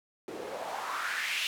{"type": "noise with band-pass filter sweep", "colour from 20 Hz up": "white", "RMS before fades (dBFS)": -35, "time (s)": [0.28, 1.47], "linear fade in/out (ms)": 0, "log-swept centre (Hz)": [350, 3000], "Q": 3.2, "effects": []}